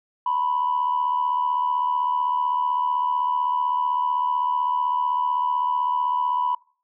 sine tone with amplitude modulation, 987.8 Hz, B5, in tune, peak -16 dBFS, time 0.26-6.55 s, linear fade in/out 5 ms, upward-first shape sine, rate 75.8 Hz, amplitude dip 70%, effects noise-tail reverb RT60 0.4 s tail -23 dB re dry + tanh soft clip ceiling -14 dBFS

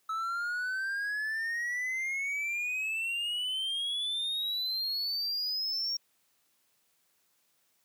triangle exponential sweep, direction up, 1297 to 5588 Hz, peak -29 dBFS, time 0.09-5.97 s, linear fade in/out 5 ms, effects white hiss -72 dBFS RMS until 7.84 s + high-pass 100 Hz 12 dB/octave

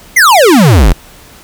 square exponential sweep, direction down, 2176 to 37.08 Hz, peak -3 dBFS, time 0.16-0.93 s, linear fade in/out 10 ms, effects pink hiss -37 dBFS RMS until 1.43 s

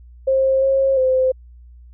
sine tone with pitch steps, 532 / 539 / 518 Hz, C5 / C#5 / C5, +29 / -49 / -17 cents, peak -13 dBFS, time 0.27-1.32 s, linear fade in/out 10 ms, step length 350 ms, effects added 60 Hz sine -40 dBFS peak until 1.93 s

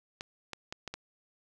clicks, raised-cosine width 0.2 ms, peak -21 dBFS, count 5, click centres 0.209 / 0.533 / 0.725 / 0.877 / 0.94 s, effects 10-bit

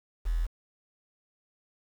sine tone with quantisation, 41.2 Hz, E1, in tune, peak -25 dBFS, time 0.25-0.47 s, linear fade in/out 20 ms, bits 8, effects none

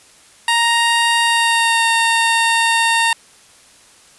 15% pulse tone with pitch glide, 932.3 to 917.9 Hz, A#5 to A#5, 0 to -27 cents, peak -6 dBFS, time 0.48-3.13 s, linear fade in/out 2 ms, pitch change -27 cents, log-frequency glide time 1.22-1.87 s, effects white hiss -47 dBFS RMS until 4.18 s + resampled to 24000 Hz

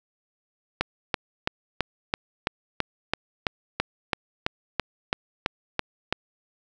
click train, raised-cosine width 0.3 ms, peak -6 dBFS, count 17, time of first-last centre 0.81-6.126 s, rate 3.01 Hz, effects none

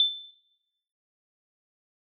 sine tone with exponential decay, 3532 Hz, A7, 6 cents sharp, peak -15 dBFS, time 0-0.31 s, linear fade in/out 1 ms, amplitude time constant 66 ms, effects noise-tail reverb RT60 0.9 s tail -17 dB re dry + AAC 32 kbps

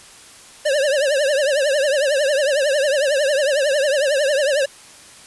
square tone with vibrato, 567 Hz, C#5, 39 cents sharp, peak -16 dBFS, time 0.65-4.66 s, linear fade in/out 10 ms, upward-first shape triangle, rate 11 Hz, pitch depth 160 cents each way, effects white hiss -43 dBFS RMS until 5.26 s + resampled to 24000 Hz

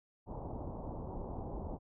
pink low-pass noise, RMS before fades -42 dBFS, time 0.26-1.79 s, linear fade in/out 50 ms, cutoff 960 Hz, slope 48 dB/octave, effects none

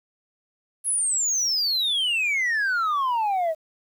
sine exponential sweep, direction down, 10840 to 620 Hz, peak -18 dBFS, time 0.84-3.55 s, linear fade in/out 50 ms, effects tanh soft clip ceiling -20 dBFS + 9-bit

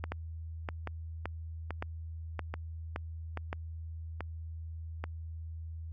two click trains, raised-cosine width 0.5 ms, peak -20 / -22 dBFS, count 7 / 7, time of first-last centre 0.12-3.529 / 0.04-5.04 s, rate 1.76 / 1.2 Hz, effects added 81 Hz sine -39 dBFS peak until 5.92 s

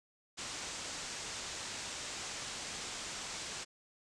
white low-pass noise, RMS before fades -43 dBFS, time 0.37-3.65 s, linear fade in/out 20 ms, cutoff 8100 Hz, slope 48 dB/octave, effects none

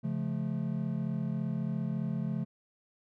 triangle chord, Db augmented, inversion none, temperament just, 138.59 / 173.24 / 216.5 Hz, Db3 / F3 / A3, 0 / -14 / -28 cents, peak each -33 dBFS, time 0.03-2.45 s, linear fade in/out 20 ms, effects none

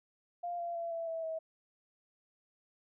sine tone with pitch steps, 698.5 / 687.3 / 676.3 / 665.4 / 654.7 / 644.2 Hz, F5 / F5 / E5 / E5 / E5 / E5, 0 / -28 / +44 / +16 / -12 / -40 cents, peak -35 dBFS, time 0.43-1.39 s, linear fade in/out 10 ms, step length 160 ms, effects none

